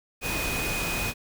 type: tone in noise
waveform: sine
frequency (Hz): 2493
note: D#7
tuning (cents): +3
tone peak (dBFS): -31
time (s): 0.21-1.14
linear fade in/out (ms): 50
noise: pink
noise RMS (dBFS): -30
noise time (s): 0.21-1.14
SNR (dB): -4
effects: none